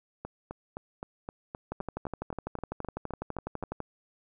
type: two click trains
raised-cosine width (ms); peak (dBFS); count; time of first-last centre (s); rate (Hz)
1; -20 / -23; 26 / 14; 1.72-3.803 / 0.25-3.627; 12 / 3.85
effects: none